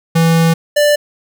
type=tone pair in turn; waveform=square; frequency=164.9 / 589 Hz; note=E3 / D5; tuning=+1 / +5 cents; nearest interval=octave + minor seventh; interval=2204 cents; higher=second; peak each=-9 dBFS; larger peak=neither; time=0.15-0.54 / 0.76-0.96 s; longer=first; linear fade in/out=10 ms; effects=none